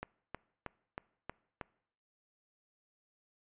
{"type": "click train", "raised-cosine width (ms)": 0.5, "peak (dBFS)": -24, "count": 6, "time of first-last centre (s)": [0.03, 1.612], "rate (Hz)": 3.16, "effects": ["noise-tail reverb RT60 0.7 s tail -23 dB re dry", "resampled to 8000 Hz"]}